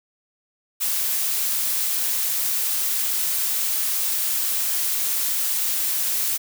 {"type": "noise", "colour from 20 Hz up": "blue", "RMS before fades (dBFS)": -23, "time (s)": [0.8, 6.38], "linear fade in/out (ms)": 20, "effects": []}